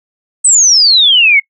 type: exponential sweep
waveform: sine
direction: down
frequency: 8372 to 2136 Hz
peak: -4 dBFS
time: 0.44-1.4 s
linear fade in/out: 10 ms
effects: noise-tail reverb RT60 0.1 s tail -25 dB re dry